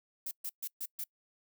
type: noise bursts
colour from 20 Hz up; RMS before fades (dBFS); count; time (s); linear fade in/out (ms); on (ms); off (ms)
violet; -38; 5; 0.26-1.04; 5; 52; 130
effects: noise-tail reverb RT60 0.1 s tail -25 dB re dry